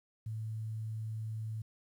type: tone with quantisation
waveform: sine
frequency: 110 Hz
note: A2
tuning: in tune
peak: -36 dBFS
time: 0.26-1.62 s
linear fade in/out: 5 ms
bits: 11
effects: none